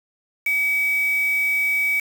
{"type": "tone with quantisation", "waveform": "sine", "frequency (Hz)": 2275, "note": "C#7", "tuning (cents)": 44, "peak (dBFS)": -18, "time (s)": [0.46, 2], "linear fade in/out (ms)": 5, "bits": 5, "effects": []}